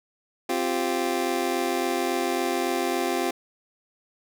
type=chord; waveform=25% pulse; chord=C suspended fourth; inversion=none; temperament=just; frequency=261.6 / 348.8 / 392.4 Hz; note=C4 / F4 / G4; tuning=0 / -2 / +2 cents; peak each=-26 / -23 / -26 dBFS; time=0.49-3.31 s; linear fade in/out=5 ms; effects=none